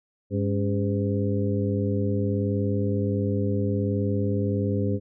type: harmonic tone with a mistuned harmonic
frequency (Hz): 101.4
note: G#2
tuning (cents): -41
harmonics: 1 / 2 / 3 / 4 / 5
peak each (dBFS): -25 / -28 / -30 / -31 / -32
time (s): 0.3-5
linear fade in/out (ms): 50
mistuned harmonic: 3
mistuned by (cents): -130
effects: none